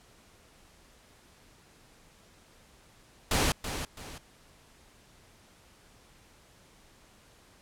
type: noise with echo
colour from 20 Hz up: pink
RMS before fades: -26 dBFS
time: 3.31-3.52 s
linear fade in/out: 2 ms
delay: 330 ms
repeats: 2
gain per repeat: -9 dB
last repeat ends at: 4.18 s
effects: pink hiss -59 dBFS RMS until 7.61 s + low-pass 11000 Hz 12 dB/octave